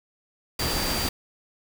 sine tone in noise, 4699 Hz, D8, in tune, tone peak -31 dBFS, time 0.59-1.09 s, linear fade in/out 5 ms, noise pink, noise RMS -27 dBFS, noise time 0.59-1.09 s, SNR -7 dB, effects none

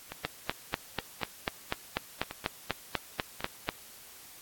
two click trains, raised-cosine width 0.3 ms, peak -12 / -22 dBFS, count 15 / 4, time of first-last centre 0.25-3.69 / 0.12-3.406 s, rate 4.07 / 0.913 Hz, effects white hiss -51 dBFS RMS until 4.41 s + AAC 64 kbps

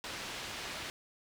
white low-pass noise, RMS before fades -42 dBFS, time 0.04-0.9 s, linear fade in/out 0 ms, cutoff 4100 Hz, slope 12 dB/octave, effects none

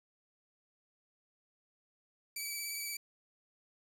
10% pulse tone with vibrato, 2300 Hz, D7, 37 cents flat, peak -29 dBFS, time 2.36-2.97 s, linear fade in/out 5 ms, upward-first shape sine, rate 17 Hz, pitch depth 27 cents each way, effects 10-bit

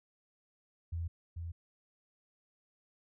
sine tone pair in turn, 84 / 84.35 Hz, E2 / E2, +33 / +40 cents, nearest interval unison, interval 7 cents, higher second, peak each -34 / -38 dBFS, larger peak first, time 0.92-1.08 / 1.36-1.52 s, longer neither, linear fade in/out 10 ms, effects none

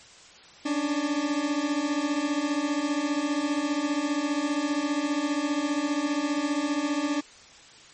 40% pulse beating tone pair, 282.4 / 297.4 Hz, C#4 / D4, +32 / +22 cents, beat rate 15 Hz, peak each -28 / -26 dBFS, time 0.65-7.21 s, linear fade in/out 10 ms, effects white hiss -50 dBFS RMS until 7.93 s + MP3 32 kbps

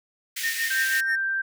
pink high-pass noise, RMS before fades -31 dBFS, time 0.36-1.01 s, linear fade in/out 10 ms, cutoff 1700 Hz, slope 48 dB/octave
triangle tone with tremolo, 1833 Hz, A#6, 30 cents flat, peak -21 dBFS, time 0.43-1.16 s, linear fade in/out 10 ms, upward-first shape sine, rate 6.1 Hz, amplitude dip 85%
sine tone, 1573 Hz, G6, 6 cents sharp, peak -23 dBFS, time 0.7-1.42 s, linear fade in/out 10 ms
effects none

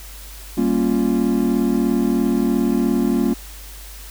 triangle chord, G half-diminished seventh, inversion none, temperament equal with one note detuned, 196 / 233.1 / 276.2 / 349.2 Hz, G3 / Bb3 / Db4 / F4, 0 / 0 / -6 / 0 cents, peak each -21 / -17 / -19 / -21 dBFS, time 0.57-3.34 s, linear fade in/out 10 ms, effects added 50 Hz sine -36 dBFS peak until 4.1 s + white hiss -40 dBFS RMS until 4.1 s

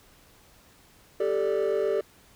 triangle chord, G suspended second, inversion none, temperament equal, 392 / 440 / 587.3 Hz, G4 / A4 / D5, 0 / 0 / 0 cents, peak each -24 / -24 / -26 dBFS, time 1.2-2.01 s, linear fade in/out 5 ms, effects tanh soft clip ceiling -17 dBFS + pink hiss -57 dBFS RMS until 2.35 s

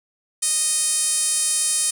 5% pulse tone with band-pass filter, 621 Hz, D#5, 3 cents flat, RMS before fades -21 dBFS, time 0.42-1.91 s, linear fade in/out 10 ms, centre 10000 Hz, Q 4.6, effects none

